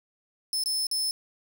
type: tone with dropouts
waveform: sawtooth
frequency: 5250 Hz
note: E8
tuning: 8 cents flat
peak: -23 dBFS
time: 0.53-1.11 s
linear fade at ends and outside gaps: 1 ms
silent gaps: 0.637-0.659 / 0.868-0.913 s
effects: 10-bit